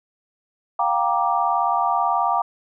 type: chord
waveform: sine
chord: G minor seventh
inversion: third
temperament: just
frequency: 705.6 / 784 / 940.8 / 1176 Hz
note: F5 / G5 / Bb5 / D6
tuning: +18 / 0 / +16 / +2 cents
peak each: -23 dBFS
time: 0.79-2.42 s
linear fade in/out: 5 ms
effects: none